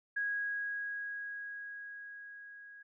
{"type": "tone with level ramp", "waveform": "sine", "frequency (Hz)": 1650, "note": "G#6", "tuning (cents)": -12, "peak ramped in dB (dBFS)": [-31, -50], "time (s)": [0.16, 2.83], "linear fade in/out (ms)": 10, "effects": []}